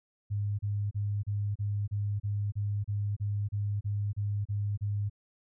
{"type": "tone bursts", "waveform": "sine", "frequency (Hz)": 102.5, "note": "G#2", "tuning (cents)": -22, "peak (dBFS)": -28, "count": 15, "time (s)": [0.3, 5.098], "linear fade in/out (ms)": 20, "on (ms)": 290, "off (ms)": 32, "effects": []}